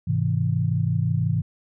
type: chord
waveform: sine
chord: Ab augmented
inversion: none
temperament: just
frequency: 103.83 / 129.78 / 162.23 Hz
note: Ab2 / C3 / E3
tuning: 0 / -14 / -27 cents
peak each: -24 dBFS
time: 0.07-1.42 s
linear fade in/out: 10 ms
effects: none